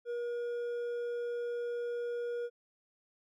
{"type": "tone with hard clipping", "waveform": "triangle", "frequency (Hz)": 477.8, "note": "A#4", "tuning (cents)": 43, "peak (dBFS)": -35, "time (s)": [0.05, 2.5], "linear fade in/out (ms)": 50, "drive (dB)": 7, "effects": []}